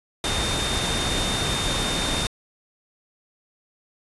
sine tone in noise, 3641 Hz, A#7, 41 cents flat, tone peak -28 dBFS, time 0.24-2.27 s, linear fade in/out 2 ms, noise pink, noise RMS -25 dBFS, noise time 0.24-2.27 s, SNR -6 dB, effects resampled to 24000 Hz

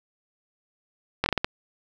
slowing click train, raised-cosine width 0.3 ms, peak -6 dBFS, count 6, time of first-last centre 1.24-1.445 s, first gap 21 ms, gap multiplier 1.34, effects none

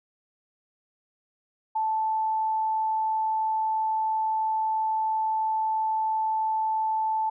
sine tone, 877 Hz, A5, 6 cents flat, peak -23 dBFS, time 1.75-7.3 s, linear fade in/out 10 ms, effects none

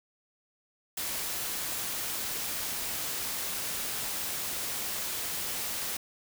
white noise, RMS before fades -34 dBFS, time 0.97-5.97 s, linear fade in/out 5 ms, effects none

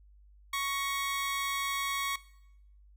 20% pulse tone pair together, 1108.7 / 1893.4 Hz, C#6 / A#6, 0 / +26 cents, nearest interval major sixth, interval 926 cents, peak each -26 / -35 dBFS, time 0.53-2.16 s, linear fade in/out 5 ms, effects noise-tail reverb RT60 0.8 s tail -19 dB re dry + added 50 Hz sine -55 dBFS peak until 2.96 s

